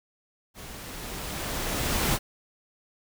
pink noise with level ramp, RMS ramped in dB -43 to -24 dBFS, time 0.54-2.19 s, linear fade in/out 50 ms, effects none

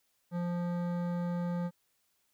sine tone with hard clipping, 174.61 Hz, F3, in tune, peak -33 dBFS, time 0.31-1.71 s, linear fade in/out 50 ms, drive 14 dB, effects white hiss -75 dBFS RMS until 2.33 s

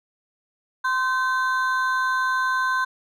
triangle ring-modulated tone, 1287 Hz, E6, 42 cents flat, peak -15 dBFS, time 0.84-2.85 s, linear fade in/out 10 ms, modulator 249 Hz, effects none

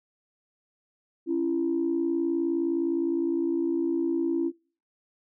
sine tone pair together, 277.2 / 336.8 Hz, C#4 / E4, 0 / +37 cents, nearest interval minor third, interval 337 cents, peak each -28 / -24 dBFS, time 1.26-4.52 s, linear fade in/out 50 ms, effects noise-tail reverb RT60 0.4 s tail -24 dB re dry + tanh soft clip ceiling -17 dBFS

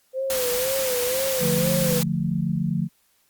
sine tone with vibrato, 513 Hz, C5, 34 cents flat, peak -23 dBFS, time 0.13-2.03 s, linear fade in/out 50 ms, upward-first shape sine, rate 2 Hz, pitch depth 81 cents each way
white noise, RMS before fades -27 dBFS, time 0.3-2.03 s, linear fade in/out 0 ms
sine chord, D minor, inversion none, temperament equal, 146.83 / 174.61 / 220 Hz, D3 / F3 / A3, 0 / 0 / 0 cents, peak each -26 / -24 / -28 dBFS, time 1.39-2.89 s, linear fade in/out 50 ms
effects white hiss -64 dBFS RMS until 3.29 s + Opus 48 kbps

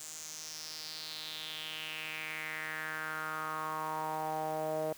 sawtooth tone with band-pass filter sweep, 156.3 Hz, D#3, 8 cents sharp, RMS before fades -39 dBFS, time 0-4.93 s, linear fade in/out 5 ms, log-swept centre 7500 to 580 Hz, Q 4.5, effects white hiss -54 dBFS RMS until 4.97 s

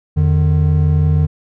triangle tone pair together, 84.7 / 150.92 Hz, E2 / D3, +48 / +48 cents, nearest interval minor seventh, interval 1000 cents, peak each -11 dBFS, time 0.16-1.27 s, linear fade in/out 20 ms, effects none

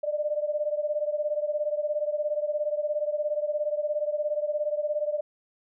sine beating tone pair, 593 / 610 Hz, D5 / D#5, +17 / -34 cents, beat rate 17 Hz, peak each -27 / -30 dBFS, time 0.03-5.21 s, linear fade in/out 10 ms, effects none

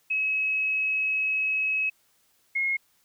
sine tone pair in turn, 2565 / 2157 Hz, E7 / C#7, -48 / -48 cents, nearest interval minor third, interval 300 cents, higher first, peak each -23 dBFS, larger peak neither, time 0.1-1.9 / 2.55-2.77 s, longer first, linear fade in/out 10 ms, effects white hiss -66 dBFS RMS until 3.04 s

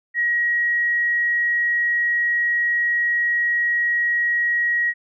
sine tone, 1900 Hz, A#6, 33 cents sharp, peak -17 dBFS, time 0.14-4.94 s, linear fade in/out 50 ms, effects none

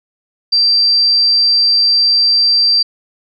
sine tone, 4699 Hz, D8, in tune, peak -8 dBFS, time 0.52-2.83 s, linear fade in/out 10 ms, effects none

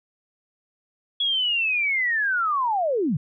sine linear sweep, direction down, 3373 to 123.47 Hz, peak -20 dBFS, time 1.2-3.17 s, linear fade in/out 5 ms, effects none

